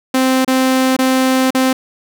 sawtooth tone with dropouts, 260.5 Hz, C4, 7 cents flat, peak -7 dBFS, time 0.14-1.73 s, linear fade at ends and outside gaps 5 ms, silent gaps 0.448-0.477 / 0.966-0.988 / 1.506-1.547 s, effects none

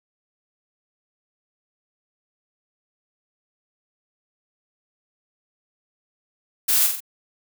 blue noise with echo, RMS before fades -19 dBFS, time 6.68-6.87 s, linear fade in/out 10 ms, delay 45 ms, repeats 3, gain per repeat -5 dB, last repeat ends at 7.005 s, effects none

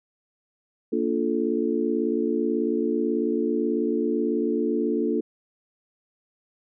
sine chord, Bb major seventh, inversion none, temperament just, 233.1 / 291.4 / 349.6 / 437 Hz, Bb3 / D4 / F4 / A4, 0 / -13 / +2 / -12 cents, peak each -27 dBFS, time 0.92-5.21 s, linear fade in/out 10 ms, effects none

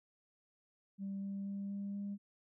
sine tone with pitch steps, 196.2 / 197.45 / 198.71 / 199.98 / 201.3 Hz, G3 / G3 / G3 / G3 / G3, +2 / +13 / +24 / +35 / +46 cents, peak -37 dBFS, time 0.98-2.18 s, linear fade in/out 50 ms, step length 240 ms, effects tanh soft clip ceiling -35 dBFS

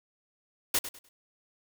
white noise with echo, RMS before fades -26 dBFS, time 0.74-0.79 s, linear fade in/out 5 ms, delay 100 ms, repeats 3, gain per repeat -12 dB, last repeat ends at 1.09 s, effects none

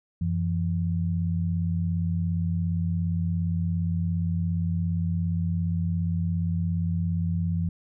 sine tone pair together, 91.4 / 168.7 Hz, F#2 / E3, -21 / +40 cents, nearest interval major seventh, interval 1061 cents, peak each -26 dBFS, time 0.21-7.69 s, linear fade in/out 5 ms, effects none

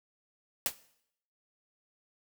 white noise with exponential decay, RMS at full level -25 dBFS, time 0.66-0.75 s, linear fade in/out 1 ms, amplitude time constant 19 ms, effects noise-tail reverb RT60 0.7 s tail -18 dB re dry

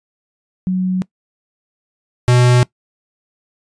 sine / square tone pair in turn, 185 / 123.47 Hz, F#3 / B2, 0 / 0 cents, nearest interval perfect fifth, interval 700 cents, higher first, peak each -14 / -9 dBFS, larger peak second, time 0.67-1.02 / 2.28-2.63 s, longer neither, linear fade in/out 0 ms, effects noise-tail reverb RT60 0.1 s tail -21 dB re dry + resampled to 22050 Hz

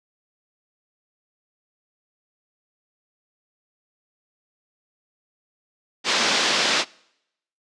white band-pass noise, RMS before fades -21 dBFS, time 6.04-6.85 s, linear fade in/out 50 ms, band 190 to 5300 Hz, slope 24 dB/octave, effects noise-tail reverb RT60 0.8 s tail -25 dB re dry + resampled to 22050 Hz

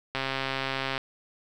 click train, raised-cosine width 0.3 ms, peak -13 dBFS, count 112, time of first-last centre 0.15-0.978 s, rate 134 Hz, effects 9-bit

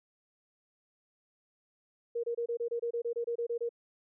sine tone bursts, 470.4 Hz, A#4, 16 cents sharp, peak -30 dBFS, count 14, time 2.15-3.692 s, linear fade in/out 10 ms, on 86 ms, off 26 ms, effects none

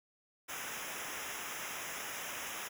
pink noise with comb filter, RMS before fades -42 dBFS, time 0.48-2.69 s, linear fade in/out 20 ms, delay 0.23 ms, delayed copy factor -1, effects none

